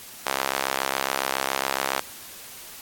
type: tone with high-pass filter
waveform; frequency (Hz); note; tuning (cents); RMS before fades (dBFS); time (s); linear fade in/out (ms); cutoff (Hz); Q
sawtooth; 67.2; C2; +47; -27; 0.26-2; 0; 780; 0.9
effects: white hiss -42 dBFS RMS until 2.81 s + AAC 64 kbps